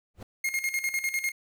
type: noise with exponential growth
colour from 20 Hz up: brown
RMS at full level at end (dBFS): -33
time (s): 0.14-0.23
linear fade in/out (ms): 5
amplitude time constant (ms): 19
type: tone with tremolo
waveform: 45% pulse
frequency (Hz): 2141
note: C7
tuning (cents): +39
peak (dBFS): -25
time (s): 0.44-1.32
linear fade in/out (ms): 5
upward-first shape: square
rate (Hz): 10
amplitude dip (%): 70
effects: none